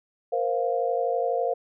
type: chord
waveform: sine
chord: Bb suspended second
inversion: none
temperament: equal with one note detuned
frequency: 471.3 / 523.3 / 698.5 Hz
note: Bb4 / C5 / F5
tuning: +19 / 0 / 0 cents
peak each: -27 dBFS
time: 0.32-1.54 s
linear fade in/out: 10 ms
effects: none